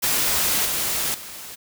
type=noise with level steps; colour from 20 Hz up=white; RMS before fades=-21 / -24 / -37 dBFS; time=0.02-1.56 s; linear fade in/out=20 ms; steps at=0.65 / 1.14 s; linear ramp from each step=5 ms; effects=none